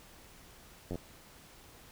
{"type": "slowing click train", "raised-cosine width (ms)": 2, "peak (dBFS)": -25, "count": 5, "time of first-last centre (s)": [0.91, 0.956], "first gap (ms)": 11, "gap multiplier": 1.03, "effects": ["pink hiss -56 dBFS RMS until 1.91 s"]}